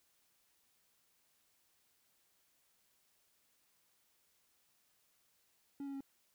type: tone with pitch steps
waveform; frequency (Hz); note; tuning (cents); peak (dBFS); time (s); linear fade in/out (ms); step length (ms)
triangle; 280 / 276.6 / 273.3; C#4 / C#4 / C#4; +18 / -4 / -24; -39; 5.8-6.007; 2; 69
effects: white hiss -75 dBFS RMS until 6.34 s